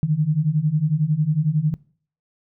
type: beating tone pair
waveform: sine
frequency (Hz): 146.83 / 157.83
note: D3 / D#3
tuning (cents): 0 / +25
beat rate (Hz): 11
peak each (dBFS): -21 / -19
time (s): 0.03-1.74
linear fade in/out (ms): 0
effects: noise-tail reverb RT60 0.5 s tail -23 dB re dry